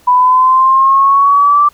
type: exponential sweep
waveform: sine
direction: up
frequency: 987.8 to 1174.7 Hz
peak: -5 dBFS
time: 0.07-1.69 s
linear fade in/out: 10 ms
effects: pink hiss -47 dBFS RMS until 1.73 s